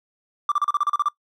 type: tone bursts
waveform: triangle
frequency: 1174.7 Hz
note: D6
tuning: in tune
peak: -14 dBFS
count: 10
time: 0.49-1.085 s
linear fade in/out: 2 ms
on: 28 ms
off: 35 ms
effects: noise-tail reverb RT60 0.1 s tail -22 dB re dry + tanh soft clip ceiling -12 dBFS